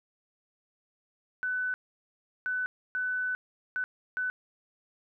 sine tone bursts at uneven times, 1500 Hz, F#6, 23 cents sharp, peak -28 dBFS, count 5, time 1.43-1.74 / 2.46-2.66 / 2.95-3.35 / 3.76-3.84 / 4.17-4.3 s, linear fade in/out 0 ms, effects none

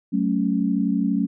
sine chord, F# minor, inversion none, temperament equal with one note detuned, 187.91 / 220 / 277.2 Hz, F#3 / A3 / C#4, +27 / 0 / 0 cents, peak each -23 dBFS, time 0.12-1.27 s, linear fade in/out 20 ms, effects none

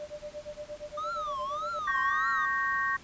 sine tone with tremolo, 596 Hz, D5, 25 cents sharp, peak -35 dBFS, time 0-1.79 s, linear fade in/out 0 ms, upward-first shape sine, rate 8.6 Hz, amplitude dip 100%
triangle tone with vibrato, 1198 Hz, D6, 34 cents sharp, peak -30 dBFS, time 0.97-2.46 s, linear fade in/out 10 ms, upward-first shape triangle, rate 1.7 Hz, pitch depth 260 cents each way
sine chord, G diminished, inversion second, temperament equal, 1108.7 / 1568 / 1864.7 Hz, Db6 / G6 / Bb6, 0 / 0 / 0 cents, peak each -30 / -33 / -30 dBFS, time 1.87-2.97 s, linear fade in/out 10 ms
effects pink hiss -52 dBFS RMS until 3.03 s + resampled to 16000 Hz

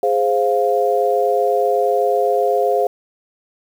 sine chord, F minor, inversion first, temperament equal, 415.3 / 523.3 / 698.5 Hz, Ab4 / C5 / F5, 0 / 0 / 0 cents, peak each -18 dBFS, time 0.03-2.87 s, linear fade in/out 2 ms, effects 7-bit

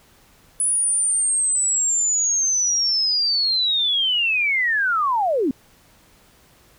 sine linear sweep, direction down, 9956 to 236.2 Hz, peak -17 dBFS, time 0.6-5.51 s, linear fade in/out 2 ms, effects pink hiss -54 dBFS RMS until 6.78 s

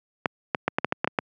clicks, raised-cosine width 0.5 ms, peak -6 dBFS, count 9, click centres 0.258 / 0.548 / 0.68 / 0.785 / 0.846 / 0.924 / 1.045 / 1.075 / 1.188 s, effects high-pass 150 Hz 12 dB/octave

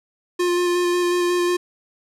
square tone with vibrato, 353.1 Hz, F4, 19 cents sharp, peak -18 dBFS, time 0.39-1.57 s, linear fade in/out 10 ms, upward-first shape square, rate 5.5 Hz, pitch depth 11 cents each way, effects low-pass 11000 Hz 12 dB/octave + 9-bit

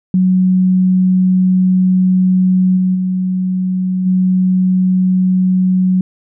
sine tone with level steps, 185 Hz, F#3, in tune, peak -8 / -10 / -13 / -9 dBFS, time 0.14-6.01 s, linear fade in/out 2 ms, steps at 2.76 / 2.94 / 4.05 s, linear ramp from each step 20 ms, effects none

